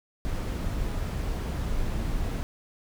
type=noise; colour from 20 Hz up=brown; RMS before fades=-29 dBFS; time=0.25-2.43 s; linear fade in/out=0 ms; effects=none